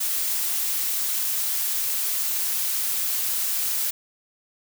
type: noise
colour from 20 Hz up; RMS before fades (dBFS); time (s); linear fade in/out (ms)
blue; -25; 0-3.91; 10
effects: none